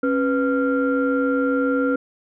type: tone cluster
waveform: sine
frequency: 273 / 494.3 / 1387 Hz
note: C#4 / B4 / F6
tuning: -26 / +1 / -12 cents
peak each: -19 / -21 / -25 dBFS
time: 0.03-1.96 s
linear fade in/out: 5 ms
effects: tanh soft clip ceiling -10 dBFS